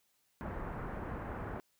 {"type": "low-pass noise", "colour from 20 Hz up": "pink", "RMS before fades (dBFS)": -41, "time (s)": [0.41, 1.6], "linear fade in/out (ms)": 0, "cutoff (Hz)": 1600, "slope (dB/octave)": 24, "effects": ["white hiss -75 dBFS RMS until 1.79 s"]}